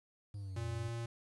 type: linear two-way sweep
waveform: triangle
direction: down then up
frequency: 103.6 to 87.31 to 97.5 Hz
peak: -39 dBFS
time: 0.34-0.89 s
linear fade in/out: 5 ms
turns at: 0.68 s
type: tone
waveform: square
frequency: 116.6 Hz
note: A#2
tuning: 1 cent sharp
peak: -39 dBFS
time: 0.56-1.06 s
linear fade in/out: 5 ms
effects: resampled to 24000 Hz + 11-bit